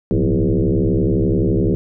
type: tone with frequency modulation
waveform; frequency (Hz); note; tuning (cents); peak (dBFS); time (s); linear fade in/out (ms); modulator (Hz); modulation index
sine; 113.3; A#2; -49; -13; 0.11-1.75; 0; 71.8; 4.7
effects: none